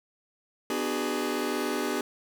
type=chord; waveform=sawtooth; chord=G# half-diminished seventh; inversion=first; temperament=just; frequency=249.2 / 299 / 373.8 / 415.3 Hz; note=B3 / D4 / F#4 / G#4; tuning=+16 / +31 / +18 / 0 cents; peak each=-29 dBFS; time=0.7-2.01 s; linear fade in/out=2 ms; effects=none